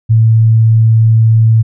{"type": "tone", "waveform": "sine", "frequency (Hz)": 112.1, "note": "A2", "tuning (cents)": 33, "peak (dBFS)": -4, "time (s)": [0.09, 1.63], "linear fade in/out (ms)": 20, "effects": []}